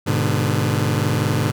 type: chord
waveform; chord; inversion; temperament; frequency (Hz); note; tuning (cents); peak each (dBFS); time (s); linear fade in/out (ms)
sawtooth; G# diminished; none; just; 103.83 / 124.59 / 149.51; G#2 / B2 / D3; 0 / +16 / +31; -17 / -18 / -18; 0.06-1.52; 20
effects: none